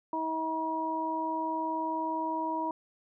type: harmonic tone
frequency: 319.6 Hz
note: D#4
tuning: 47 cents sharp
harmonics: 1 / 2 / 3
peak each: -35 / -38 / -31 dBFS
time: 0.13-2.71 s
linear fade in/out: 2 ms
effects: none